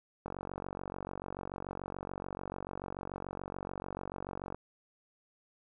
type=click train; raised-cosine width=1 ms; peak=-25 dBFS; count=202; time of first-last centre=0.26-4.546 s; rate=46.9 Hz; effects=none